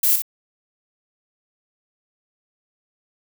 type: noise with echo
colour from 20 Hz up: violet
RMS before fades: -17 dBFS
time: 0.03-0.16 s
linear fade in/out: 5 ms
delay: 61 ms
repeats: 1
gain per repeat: -7 dB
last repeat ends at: 0.221 s
effects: none